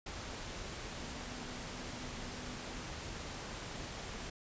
sine tone in noise, 246.9 Hz, B3, in tune, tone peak -52 dBFS, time 0.98-2.82 s, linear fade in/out 5 ms, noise pink, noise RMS -44 dBFS, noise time 0.06-4.3 s, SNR -11 dB, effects resampled to 16000 Hz

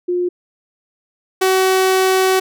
sine / sawtooth tone pair in turn, 356 / 377.2 Hz, F4 / F#4, +33 / +33 cents, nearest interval minor second, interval 100 cents, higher second, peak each -15 / -8 dBFS, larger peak second, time 0.08-0.29 / 1.41-2.4 s, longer second, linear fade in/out 10 ms, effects none

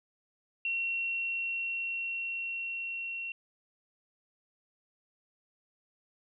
sine tone with level ramp, 2729 Hz, F7, 41 cents flat, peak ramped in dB -29 to -35 dBFS, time 0.65-3.32 s, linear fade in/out 2 ms, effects none

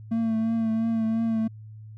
triangle tone with vibrato, 224.8 Hz, A3, 37 cents sharp, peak -20 dBFS, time 0.11-1.48 s, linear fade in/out 10 ms, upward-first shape triangle, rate 2.9 Hz, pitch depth 32 cents each way, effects added 108 Hz sine -40 dBFS peak until 1.97 s

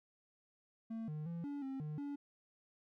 triangle tone with pitch steps, 225.1 / 152.5 / 169.1 / 285.8 / 267.7 / 151.7 / 285.5 Hz, A3 / D#3 / E3 / D4 / C4 / D#3 / D4, +40 / -34 / +44 / -47 / +40 / -44 / -49 cents, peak -38 dBFS, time 0.9-2.16 s, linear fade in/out 10 ms, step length 180 ms, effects none

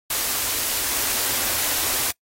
white band-stop noise, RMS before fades -23 dBFS, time 0.1-2.11 s, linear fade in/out 5 ms, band 130 to 220 Hz, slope 96 dB/octave, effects noise-tail reverb RT60 0.1 s tail -24 dB re dry + AAC 48 kbps

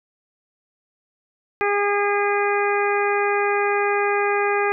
harmonic tone, 407.4 Hz, G#4, 33 cents flat, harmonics 1 / 2 / 3 / 4 / 5 / 6, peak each -21 / -24 / -26 / -27 / -28 / -29 dBFS, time 1.61-4.72 s, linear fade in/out 0 ms, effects none

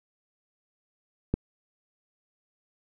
click, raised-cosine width 3 ms, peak -11 dBFS, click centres 1.34 s, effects none

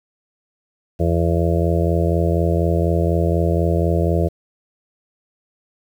harmonic tone, 84.1 Hz, E2, 35 cents sharp, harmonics 1 / 2 / 4 / 5 / 6 / 7 / 8, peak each -18 / -21 / -24 / -25 / -26 / -26 / -27 dBFS, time 0.99-4.29 s, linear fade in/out 20 ms, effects 8-bit

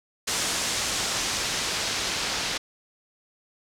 white noise with low-pass filter sweep, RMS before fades -28 dBFS, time 0.27-2.58 s, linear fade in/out 10 ms, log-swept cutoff 7400 to 4900 Hz, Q 1, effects none

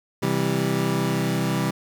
25% pulse chord, C major, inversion none, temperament equal with one note detuned, 130.81 / 163.58 / 196 Hz, C3 / E3 / G3, 0 / -13 / 0 cents, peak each -22 dBFS, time 0.22-1.71 s, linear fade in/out 10 ms, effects 9-bit

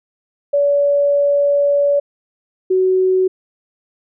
sine tone pair in turn, 571 / 373.5 Hz, D5 / F#4, -49 / +16 cents, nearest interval perfect fifth, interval 735 cents, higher first, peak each -11 dBFS, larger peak neither, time 0.53-2 / 2.7-3.28 s, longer first, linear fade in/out 10 ms, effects none

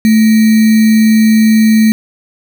sine tone with sample-and-hold, 219.4 Hz, A3, 5 cents flat, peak -4 dBFS, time 0.05-1.92 s, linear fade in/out 0 ms, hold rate 2100 Hz, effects none

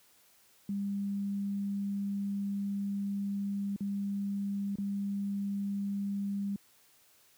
sine tone with dropouts, 200 Hz, G3, 35 cents sharp, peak -31 dBFS, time 0.69-6.56 s, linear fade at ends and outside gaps 2 ms, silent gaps 3.762-3.806 / 4.756-4.784 s, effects white hiss -64 dBFS RMS until 7.37 s + high-pass 60 Hz 12 dB/octave

